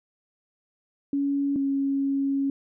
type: tone pair in turn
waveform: sine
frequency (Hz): 280.6 / 275.5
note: C#4 / C#4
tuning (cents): +21 / -11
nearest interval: unison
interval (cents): 32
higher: first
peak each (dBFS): -22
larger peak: neither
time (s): 1.13-1.56 / 1.56-2.5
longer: second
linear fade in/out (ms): 2
effects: none